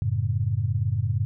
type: chord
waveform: sine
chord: F# minor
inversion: none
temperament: equal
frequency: 92.5 / 110 / 138.59 Hz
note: F#2 / A2 / C#3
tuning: 0 / 0 / 0 cents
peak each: -27 / -24 / -29 dBFS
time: 0.02-1.25 s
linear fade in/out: 0 ms
effects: none

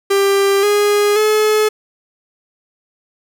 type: tone with pitch steps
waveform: 45% pulse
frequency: 395.5 / 412.3 / 428.5 Hz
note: G4 / G#4 / A4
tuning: +15 / -13 / -46 cents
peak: -11 dBFS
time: 0.1-1.69 s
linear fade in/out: 10 ms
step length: 530 ms
effects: none

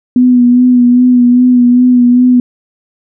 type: tone with vibrato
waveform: sine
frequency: 246.9 Hz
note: B3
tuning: in tune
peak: -3 dBFS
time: 0.16-2.4 s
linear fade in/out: 2 ms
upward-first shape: sine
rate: 2.5 Hz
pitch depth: 29 cents each way
effects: none

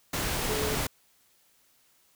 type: tone in noise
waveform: sine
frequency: 430.6 Hz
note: A4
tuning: 37 cents flat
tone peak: -31 dBFS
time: 0.49-0.75 s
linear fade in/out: 5 ms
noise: pink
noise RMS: -30 dBFS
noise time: 0.13-0.87 s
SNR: -4 dB
effects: white hiss -65 dBFS RMS until 2.15 s

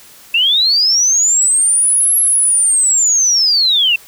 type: linear two-way sweep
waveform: sine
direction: up then down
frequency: 2637 to 11310 to 2637 Hz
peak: -9 dBFS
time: 0.34-3.96 s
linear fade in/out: 5 ms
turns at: 2.17 s
effects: white hiss -41 dBFS RMS until 4.07 s

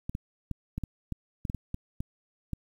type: clicks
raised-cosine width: 5 ms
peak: -20 dBFS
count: 12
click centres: 0.095 / 0.151 / 0.513 / 0.78 / 0.837 / 1.123 / 1.452 / 1.499 / 1.547 / 1.744 / 2.005 / 2.533 s
effects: 9-bit

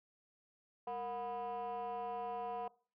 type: tone with frequency modulation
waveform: sine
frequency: 727 Hz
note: F#5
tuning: 31 cents flat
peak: -36 dBFS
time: 0.87-2.68 s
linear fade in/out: 5 ms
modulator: 262 Hz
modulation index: 1
effects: noise-tail reverb RT60 0.4 s tail -23 dB re dry + tanh soft clip ceiling -37 dBFS

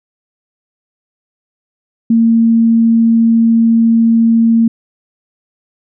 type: tone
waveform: sine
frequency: 228.5 Hz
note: A#3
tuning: 34 cents flat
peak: -6 dBFS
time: 2.1-4.68 s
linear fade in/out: 5 ms
effects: none

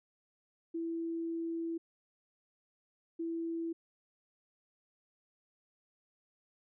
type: tone bursts at uneven times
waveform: sine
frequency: 331.6 Hz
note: E4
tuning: 10 cents sharp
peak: -34 dBFS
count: 2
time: 0.74-1.78 / 3.19-3.73 s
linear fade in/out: 10 ms
effects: none

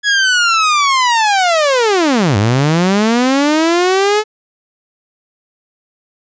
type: linear two-way sweep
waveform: sawtooth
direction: down then up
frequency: 1686 to 96.5 to 433.1 Hz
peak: -6 dBFS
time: 0.03-4.24 s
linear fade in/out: 50 ms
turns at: 2.37 s
effects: resampled to 16000 Hz

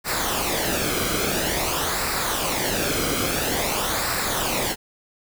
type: noise with flanger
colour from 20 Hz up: pink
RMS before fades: -24 dBFS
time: 0.04-4.76 s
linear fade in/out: 50 ms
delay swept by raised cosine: 0.31 to 1.12 ms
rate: 0.49 Hz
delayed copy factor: -0.6
effects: none

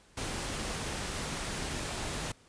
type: noise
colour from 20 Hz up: pink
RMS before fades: -36 dBFS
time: 0.17-2.32 s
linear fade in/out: 5 ms
effects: pink hiss -61 dBFS RMS until 2.48 s + resampled to 22050 Hz

